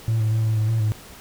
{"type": "tone with pitch steps", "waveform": "triangle", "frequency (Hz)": [112.8, 109.3, 111.2, 110.2, 108.3, 112.9, 107.6], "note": ["A2", "A2", "A2", "A2", "A2", "A2", "A2"], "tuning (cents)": [44, -11, 19, 3, -27, 45, -38], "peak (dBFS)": -15, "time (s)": [0.08, 0.92], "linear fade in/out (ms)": 0, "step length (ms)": 120, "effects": ["tanh soft clip ceiling -13 dBFS", "pink hiss -43 dBFS RMS until 1.2 s"]}